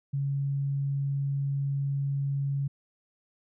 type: tone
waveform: sine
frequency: 139.3 Hz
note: C#3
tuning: 9 cents sharp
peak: -26 dBFS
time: 0.13-2.68 s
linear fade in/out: 10 ms
effects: none